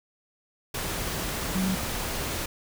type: tone in noise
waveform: sine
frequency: 188.5 Hz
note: F#3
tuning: 32 cents sharp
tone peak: -24 dBFS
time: 1.55-1.75 s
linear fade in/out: 5 ms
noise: pink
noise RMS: -31 dBFS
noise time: 0.74-2.46 s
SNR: +4 dB
effects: none